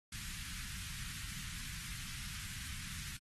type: band-stop noise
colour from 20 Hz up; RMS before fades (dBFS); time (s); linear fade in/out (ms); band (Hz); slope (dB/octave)
pink; -45; 0.12-3.17; 5; 180 to 1500; 24
effects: AAC 32 kbps